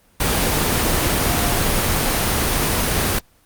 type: tone in noise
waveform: sine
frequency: 703 Hz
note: F5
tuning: 11 cents sharp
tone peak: -28 dBFS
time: 1.26-1.59 s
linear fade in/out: 5 ms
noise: pink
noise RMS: -18 dBFS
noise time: 0.2-3.19 s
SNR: -13 dB
effects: pink hiss -56 dBFS RMS until 3.45 s + Opus 24 kbps